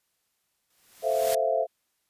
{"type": "noise with exponential growth", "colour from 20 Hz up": "white", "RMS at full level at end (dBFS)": -30, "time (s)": [0.7, 1.35], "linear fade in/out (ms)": 5, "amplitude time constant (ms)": 140}
{"type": "chord", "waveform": "sine", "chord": "F major seventh", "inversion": "first", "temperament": "equal", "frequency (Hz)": [440, 523.3, 659.3, 698.5], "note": ["A4", "C5", "E5", "F5"], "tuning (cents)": [0, 0, 0, 0], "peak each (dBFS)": [-31, -28, -25, -30], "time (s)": [1.02, 1.67], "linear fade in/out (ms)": 50}
{"effects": ["white hiss -75 dBFS RMS until 2.09 s", "resampled to 32000 Hz"]}